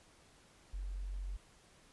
sine tone, 46.49 Hz, F#1, 9 cents sharp, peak -38 dBFS, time 0.73-1.37 s, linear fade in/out 10 ms, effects pink hiss -64 dBFS RMS until 1.92 s + resampled to 24000 Hz

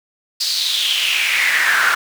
brown noise with high-pass filter sweep, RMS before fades -17 dBFS, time 0.4-1.95 s, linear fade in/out 10 ms, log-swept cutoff 4700 to 1400 Hz, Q 5.3, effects none

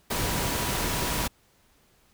sine tone in noise, 969 Hz, B5, 33 cents flat, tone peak -39 dBFS, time 0.1-1.28 s, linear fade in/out 10 ms, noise pink, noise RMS -28 dBFS, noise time 0.1-1.28 s, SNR -14 dB, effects pink hiss -63 dBFS RMS until 2.13 s

